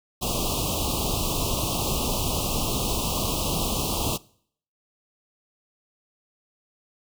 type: band-stop noise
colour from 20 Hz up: pink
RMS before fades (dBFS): -26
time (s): 0.21-4.18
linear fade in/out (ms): 20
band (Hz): 1200 to 2600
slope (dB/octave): 96
effects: noise-tail reverb RT60 0.6 s tail -22 dB re dry